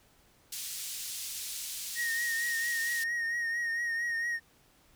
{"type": "band-pass noise", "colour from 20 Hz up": "white", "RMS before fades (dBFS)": -39, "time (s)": [0.52, 3.04], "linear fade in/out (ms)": 5, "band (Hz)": [3500, 11000], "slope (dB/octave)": 12}
{"type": "tone with vibrato", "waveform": "triangle", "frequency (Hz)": 1866, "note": "A#6", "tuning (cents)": 1, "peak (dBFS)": -28, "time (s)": [1.95, 4.4], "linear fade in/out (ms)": 50, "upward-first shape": "triangle", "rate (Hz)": 4.4, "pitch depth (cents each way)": 44}
{"effects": ["pink hiss -64 dBFS RMS until 4.95 s"]}